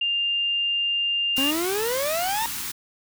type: tone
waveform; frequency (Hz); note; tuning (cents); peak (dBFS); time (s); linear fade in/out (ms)
sine; 2800; F7; +4; -21; 0.01-1.51; 5
type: band-stop noise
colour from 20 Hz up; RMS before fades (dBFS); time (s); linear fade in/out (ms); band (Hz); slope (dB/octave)
white; -31; 1.36-2.72; 10; 370 to 850; 48
type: exponential sweep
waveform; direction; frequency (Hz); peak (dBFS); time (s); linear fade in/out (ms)
40% pulse; up; 261.6 to 939; -23; 1.38-2.46; 0
effects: none